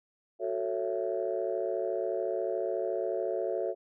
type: chord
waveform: sine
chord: F# minor seventh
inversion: none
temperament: just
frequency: 370 / 444 / 555 / 666 Hz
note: F#4 / A4 / C#5 / E5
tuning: 0 / +16 / +2 / +18 cents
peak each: -34 dBFS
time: 0.39-3.75 s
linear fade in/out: 50 ms
effects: tanh soft clip ceiling -19 dBFS